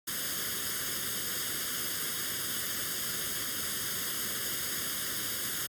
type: noise with comb filter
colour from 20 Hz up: white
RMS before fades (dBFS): -34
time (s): 0.07-5.67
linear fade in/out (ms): 10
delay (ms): 0.6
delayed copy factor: +0.8
effects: high-pass 80 Hz 12 dB/octave + AAC 64 kbps